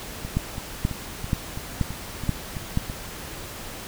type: two click trains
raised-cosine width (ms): 5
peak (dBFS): -9 / -19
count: 6 / 9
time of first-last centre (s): 0.37-2.774 / 0.25-2.899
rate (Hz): 2.08 / 3.02
effects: pink hiss -37 dBFS RMS until 3.87 s